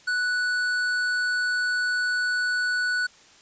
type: tone with hard clipping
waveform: triangle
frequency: 1480 Hz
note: F#6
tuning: in tune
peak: -24 dBFS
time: 0.07-3.07 s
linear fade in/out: 10 ms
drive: 13 dB
effects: white hiss -53 dBFS RMS until 3.41 s + resampled to 16000 Hz